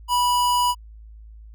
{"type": "tone", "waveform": "square", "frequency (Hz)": 980, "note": "B5", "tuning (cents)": -14, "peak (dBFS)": -18, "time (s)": [0.08, 0.75], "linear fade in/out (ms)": 50, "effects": ["added 54 Hz sine -40 dBFS peak until 1.54 s"]}